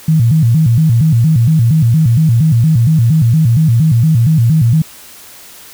sine tone with vibrato, 136 Hz, C#3, 33 cents flat, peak -6 dBFS, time 0.08-4.82 s, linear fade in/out 5 ms, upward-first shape square, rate 4.3 Hz, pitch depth 270 cents each way, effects white hiss -36 dBFS RMS until 5.73 s

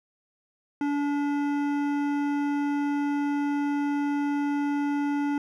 triangle tone with hard clipping, 287.6 Hz, D4, 36 cents flat, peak -26 dBFS, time 0.81-5.38 s, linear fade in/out 2 ms, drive 17 dB, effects none

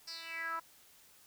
10% pulse tone with band-pass filter sweep, 329.6 Hz, E4, in tune, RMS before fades -41 dBFS, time 0.07-0.6 s, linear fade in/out 10 ms, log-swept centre 5400 to 1100 Hz, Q 5.4, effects white hiss -62 dBFS RMS until 1.26 s

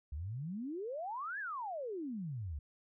sine exponential two-way sweep, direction up then down, 66.9 to 1760 to 66.9 Hz, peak -38 dBFS, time 0.12-2.59 s, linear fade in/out 5 ms, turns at 1.39 s, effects none

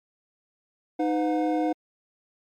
triangle tone cluster, 310.3 / 505 / 721 Hz, D#4 / B4 / F#5, -5 / +39 / -45 cents, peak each -22 / -28 / -26 dBFS, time 0.99-1.73 s, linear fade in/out 10 ms, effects MP3 96 kbps

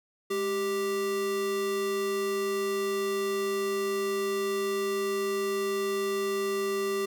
square tone pair together, 207.7 / 392.4 Hz, G#3 / G4, 0 / +2 cents, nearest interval major seventh, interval 1102 cents, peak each -40 / -28 dBFS, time 0.3-7.06 s, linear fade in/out 10 ms, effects none

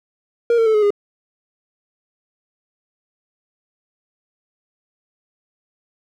triangle tone with pitch steps, 470 / 454 / 438.5 / 423.6 / 409.2 Hz, A#4 / A#4 / A4 / G#4 / G#4, +14 / -46 / -6 / +34 / -26 cents, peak -10 dBFS, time 0.5-0.905 s, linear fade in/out 2 ms, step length 81 ms, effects none

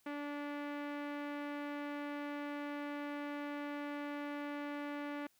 sawtooth tone with low-pass filter, 290.1 Hz, D4, 21 cents flat, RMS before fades -42 dBFS, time 0.06-5.27 s, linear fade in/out 5 ms, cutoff 2200 Hz, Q 1.3, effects white hiss -73 dBFS RMS until 5.39 s

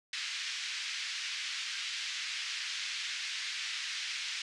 pink band-pass noise, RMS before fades -38 dBFS, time 0.13-4.42 s, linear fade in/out 2 ms, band 1900 to 5800 Hz, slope 24 dB/octave, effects resampled to 24000 Hz

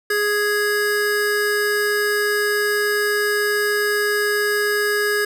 square tone pair together, 415.3 / 1661.2 Hz, G#4 / G#6, 0 / 0 cents, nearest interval 2 octaves, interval 2400 cents, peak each -21 dBFS, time 0.1-5.25 s, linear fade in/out 5 ms, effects none

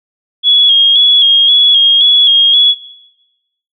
sine tone with vibrato, 3315 Hz, G#7, 4 cents flat, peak -4 dBFS, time 0.43-2.75 s, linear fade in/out 50 ms, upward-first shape square, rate 1.9 Hz, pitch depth 34 cents each way, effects noise-tail reverb RT60 1.0 s tail -17 dB re dry

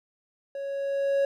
triangle tone with level ramp, 554.4 Hz, C#5, in tune, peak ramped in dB -30 to -18 dBFS, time 0.55-1.25 s, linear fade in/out 2 ms, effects none

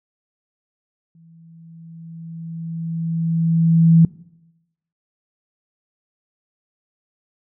sine tone with exponential growth, 164.81 Hz, E3, in tune, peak -7 dBFS, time 1.15-4.05 s, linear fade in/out 2 ms, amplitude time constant 630 ms, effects noise-tail reverb RT60 0.9 s tail -21 dB re dry

